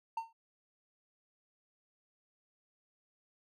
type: tone with exponential decay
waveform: triangle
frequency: 908 Hz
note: A#5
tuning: 46 cents flat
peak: -29 dBFS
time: 0.17-0.33 s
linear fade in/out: 5 ms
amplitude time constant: 34 ms
effects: none